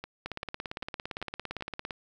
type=two click trains; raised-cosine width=0.3 ms; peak=-19 / -22 dBFS; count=30 / 5; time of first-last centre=0.26-1.908 / 0.04-1.609 s; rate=17.6 / 2.55 Hz; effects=10-bit